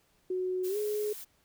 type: tone with pitch glide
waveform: sine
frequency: 368.6 to 421 Hz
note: F#4 to G#4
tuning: -7 to +24 cents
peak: -29 dBFS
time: 0.3-1.13 s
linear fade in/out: 5 ms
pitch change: +231 cents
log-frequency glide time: 0.68-0.77 s
type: noise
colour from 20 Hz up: blue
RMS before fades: -44 dBFS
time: 0.63-1.25 s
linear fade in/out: 20 ms
effects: pink hiss -69 dBFS RMS until 1.44 s